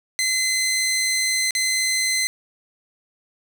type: tone with dropouts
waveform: 15% pulse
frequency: 2051 Hz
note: C7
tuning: 35 cents flat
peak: -13 dBFS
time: 0.19-2.27 s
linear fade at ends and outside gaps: 0 ms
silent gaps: 1.508-1.551 s
effects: none